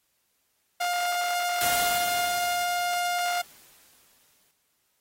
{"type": "tone", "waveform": "sawtooth", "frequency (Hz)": 707, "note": "F5", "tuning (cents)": 21, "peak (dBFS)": -21, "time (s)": [0.8, 3.42], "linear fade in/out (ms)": 10}
{"type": "noise with exponential decay", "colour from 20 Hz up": "white", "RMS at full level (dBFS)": -27, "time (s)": [1.61, 4.51], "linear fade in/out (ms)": 0, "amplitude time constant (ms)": 630}
{"effects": ["white hiss -72 dBFS RMS until 5 s", "AAC 48 kbps"]}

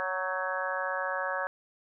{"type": "harmonic tone with a mistuned harmonic", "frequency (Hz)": 185.5, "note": "F#3", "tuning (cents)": 5, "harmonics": [3, 4, 5, 6, 7, 8, 9], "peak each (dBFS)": [-35, -39, -38, -37, -39, -38, -35], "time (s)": [0, 1.47], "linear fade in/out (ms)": 0, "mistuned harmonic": 8, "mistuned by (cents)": 45, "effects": []}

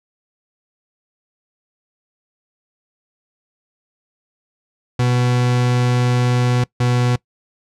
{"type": "tone pair in turn", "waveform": "40% pulse", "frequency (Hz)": [123.47, 123.01], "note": ["B2", "B2"], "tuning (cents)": [0, -6], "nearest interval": "unison", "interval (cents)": 6, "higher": "first", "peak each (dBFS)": -13, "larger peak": "neither", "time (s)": [[4.99, 6.64], [6.8, 7.16]], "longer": "first", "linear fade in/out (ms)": 5, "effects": ["noise-tail reverb RT60 0.1 s tail -22 dB re dry", "low-pass 7000 Hz 12 dB/octave"]}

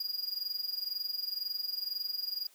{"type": "tone with amplitude modulation", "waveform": "square", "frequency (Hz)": 4854, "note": "D#8", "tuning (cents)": -44, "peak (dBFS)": -31, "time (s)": [0, 2.47], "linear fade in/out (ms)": 5, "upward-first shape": "sine", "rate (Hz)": 22, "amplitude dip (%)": 80, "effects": ["white hiss -62 dBFS RMS until 2.54 s", "high-pass 400 Hz 12 dB/octave"]}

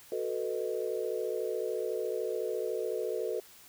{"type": "chord", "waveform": "sine", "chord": "B dominant seventh", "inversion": "second", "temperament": "equal", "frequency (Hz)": [370, 440, 493.9, 622.3], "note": ["F#4", "A4", "B4", "D#5"], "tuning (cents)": [0, 0, 0, 0], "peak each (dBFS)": [-37, -34, -36, -40], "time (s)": [0.12, 3.4], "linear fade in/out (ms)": 2, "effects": ["white hiss -55 dBFS RMS until 3.68 s"]}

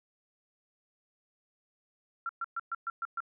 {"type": "tone bursts", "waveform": "sine", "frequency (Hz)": 1365, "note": "F6", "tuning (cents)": -40, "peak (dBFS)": -31, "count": 7, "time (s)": [2.26, 3.204], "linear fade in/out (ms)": 2, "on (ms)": 32, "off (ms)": 120, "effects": []}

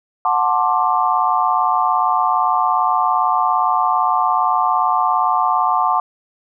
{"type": "chord", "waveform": "sine", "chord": "D dominant seventh", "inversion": "first", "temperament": "just", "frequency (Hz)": [734.2, 881, 1057.2, 1174.7], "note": ["F#5", "A5", "C6", "D6"], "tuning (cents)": [-14, 2, 18, 0], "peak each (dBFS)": -19, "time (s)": [0.25, 6], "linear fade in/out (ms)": 2, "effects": []}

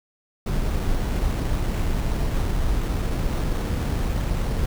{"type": "noise with sample-and-hold", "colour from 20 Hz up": "brown", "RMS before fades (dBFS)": -23, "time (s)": [0.46, 4.66], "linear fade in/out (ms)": 5, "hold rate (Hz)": 4900, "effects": []}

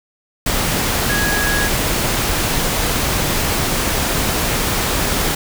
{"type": "tone in noise", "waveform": "sine", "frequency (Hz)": 1660, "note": "G#6", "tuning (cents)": -1, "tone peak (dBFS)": -19, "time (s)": [1.09, 1.68], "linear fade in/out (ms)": 5, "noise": "pink", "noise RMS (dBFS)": -18, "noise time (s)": [0.46, 5.35], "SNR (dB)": -4, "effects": []}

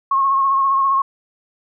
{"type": "tone with vibrato", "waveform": "sine", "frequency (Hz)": 1087, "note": "C#6", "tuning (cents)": -34, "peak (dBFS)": -13, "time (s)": [0.11, 1.02], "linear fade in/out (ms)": 5, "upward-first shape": "triangle", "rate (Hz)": 15, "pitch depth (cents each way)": 39, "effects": []}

